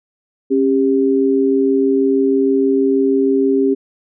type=tone pair together; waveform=sine; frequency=271.7 / 398 Hz; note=C#4 / G4; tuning=-35 / +26 cents; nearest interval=perfect fifth; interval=661 cents; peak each=-14 dBFS; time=0.5-3.75 s; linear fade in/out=20 ms; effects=none